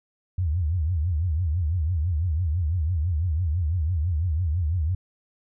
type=tone with vibrato; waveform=sine; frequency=82.9 Hz; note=E2; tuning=10 cents sharp; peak=-21 dBFS; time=0.38-4.95 s; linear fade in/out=5 ms; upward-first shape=triangle; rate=6 Hz; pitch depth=250 cents each way; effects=none